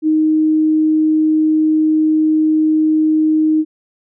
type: tone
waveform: sine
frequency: 311.6 Hz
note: D#4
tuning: 3 cents sharp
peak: -10 dBFS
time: 0.02-3.65 s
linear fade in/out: 50 ms
effects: none